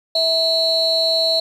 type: tone cluster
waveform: sine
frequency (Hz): 652 / 3977 / 4290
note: E5 / B7 / C8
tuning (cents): -19 / +11 / +42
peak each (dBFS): -18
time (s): 0.15-1.4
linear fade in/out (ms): 5
effects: tanh soft clip ceiling -9 dBFS + 8-bit